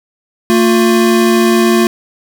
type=tone pair together; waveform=square; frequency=226.6 / 353.9 Hz; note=A#3 / F4; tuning=-49 / +23 cents; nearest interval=minor sixth; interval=772 cents; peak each=-11 dBFS; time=0.5-1.87 s; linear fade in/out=0 ms; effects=none